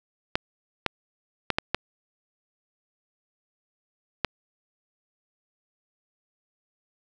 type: clicks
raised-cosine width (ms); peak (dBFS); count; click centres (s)
0.3; -6; 6; 0.355 / 0.863 / 1.503 / 1.585 / 1.746 / 4.247
effects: none